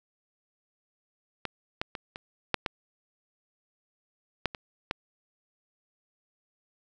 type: clicks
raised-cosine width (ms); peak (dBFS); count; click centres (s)
0.3; -15 / -13 / -19 / -22 / -7 / -12 / -10 / -21 / -12; 9; 1.453 / 1.815 / 1.952 / 2.159 / 2.543 / 2.662 / 4.457 / 4.548 / 4.911
effects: none